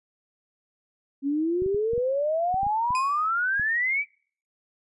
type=exponential sweep; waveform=sine; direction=up; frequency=271.2 to 2349 Hz; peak=-22 dBFS; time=1.22-4.05 s; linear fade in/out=50 ms
type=clicks; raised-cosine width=5 ms; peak=-26 dBFS; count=10; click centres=1.621 / 1.662 / 1.746 / 1.934 / 1.979 / 2.543 / 2.632 / 2.667 / 2.906 / 3.597 s
type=tone with exponential decay; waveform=sawtooth; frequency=2489 Hz; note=D#7; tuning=in tune; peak=-25 dBFS; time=2.95-3.31 s; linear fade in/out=1 ms; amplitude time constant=78 ms
effects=noise-tail reverb RT60 0.5 s tail -26 dB re dry + resampled to 24000 Hz